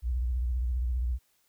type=tone with vibrato; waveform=sine; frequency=61.4 Hz; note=B1; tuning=9 cents flat; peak=-26 dBFS; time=0.02-1.19 s; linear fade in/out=50 ms; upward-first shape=sine; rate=15 Hz; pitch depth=130 cents each way; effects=white hiss -70 dBFS RMS until 1.48 s